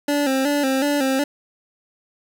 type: tone with vibrato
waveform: 25% pulse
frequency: 277.2 Hz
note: C#4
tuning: in tune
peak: -14 dBFS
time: 0.08-1.24 s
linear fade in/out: 5 ms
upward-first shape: square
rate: 2.7 Hz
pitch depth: 74 cents each way
effects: none